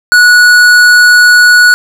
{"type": "tone with tanh clipping", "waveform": "sine", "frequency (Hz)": 1466, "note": "F#6", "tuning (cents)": -16, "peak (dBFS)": -3, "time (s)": [0.12, 1.74], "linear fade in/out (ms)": 0, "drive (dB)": 15, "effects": []}